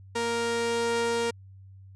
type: tone pair together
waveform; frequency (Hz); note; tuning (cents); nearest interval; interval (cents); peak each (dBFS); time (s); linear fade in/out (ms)
sawtooth; 233.1 / 466.8; A#3 / A#4; 0 / +2; octave; 1202; -31 / -22; 0.15-1.31; 10
effects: added 96 Hz sine -46 dBFS peak until 1.95 s + resampled to 22050 Hz